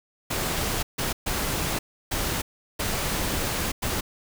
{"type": "noise bursts at uneven times", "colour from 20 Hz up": "pink", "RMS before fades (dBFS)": -27, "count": 6, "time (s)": [[0.3, 0.83], [0.98, 1.13], [1.26, 1.79], [2.11, 2.42], [2.79, 3.72], [3.82, 4.01]], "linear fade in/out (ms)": 10, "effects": []}